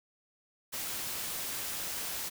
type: noise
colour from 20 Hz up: white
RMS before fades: -37 dBFS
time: 0.72-2.3 s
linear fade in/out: 20 ms
effects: none